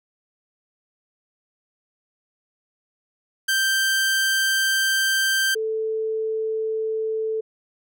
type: tone pair in turn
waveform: sawtooth / sine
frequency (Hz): 1568 / 440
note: G6 / A4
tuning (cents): 0 / 0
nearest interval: octave + minor seventh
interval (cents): 2200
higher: first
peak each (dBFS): -15 / -22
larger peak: first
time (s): 3.48-5.55 / 5.55-7.41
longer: first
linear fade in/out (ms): 10
effects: none